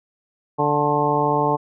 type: harmonic tone with a mistuned harmonic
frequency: 146.83 Hz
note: D3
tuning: in tune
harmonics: 1 / 2 / 3 / 4 / 5 / 6 / 7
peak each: -26 / -26 / -23 / -26 / -26 / -21 / -25 dBFS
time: 0.58-1.57 s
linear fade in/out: 20 ms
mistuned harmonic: 7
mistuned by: +62 cents
effects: none